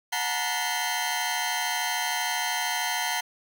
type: tone cluster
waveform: 25% pulse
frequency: 730 / 877 / 950 / 2050 / 3138 Hz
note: F#5 / A5 / A#5 / C7 / G7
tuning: -24 / -6 / +33 / -36 / +1 cents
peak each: -29 dBFS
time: 0.12-3.21 s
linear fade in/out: 10 ms
effects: none